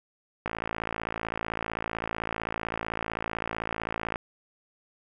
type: click train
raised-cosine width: 0.5 ms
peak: -15 dBFS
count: 207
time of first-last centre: 0.46-4.158 s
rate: 55.7 Hz
effects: none